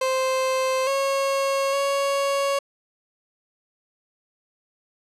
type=tone with pitch steps; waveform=30% pulse; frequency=522 / 547 / 556 Hz; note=C5 / C#5 / C#5; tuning=-4 / -23 / +5 cents; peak=-18 dBFS; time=0.01-2.59 s; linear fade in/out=5 ms; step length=860 ms; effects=low-pass 10000 Hz 12 dB/octave